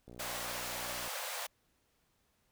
click train, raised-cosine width 2 ms, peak -38 dBFS, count 61, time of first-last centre 0.08-1.077 s, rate 60.2 Hz
pink high-pass noise, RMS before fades -40 dBFS, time 0.19-1.47 s, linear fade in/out 10 ms, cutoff 500 Hz, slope 96 dB/octave
effects pink hiss -75 dBFS RMS until 2.51 s

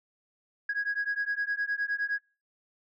sine beating tone pair, 1649 / 1658.7 Hz, G#6 / G#6, -13 / -3 cents, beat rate 9.7 Hz, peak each -30 dBFS, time 0.69-2.19 s, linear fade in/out 5 ms, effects noise-tail reverb RT60 0.4 s tail -25 dB re dry + tanh soft clip ceiling -23 dBFS

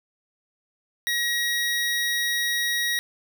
25% pulse tone, 1900 Hz, A#6, 33 cents sharp, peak -19 dBFS, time 1.07-2.99 s, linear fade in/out 0 ms, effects none

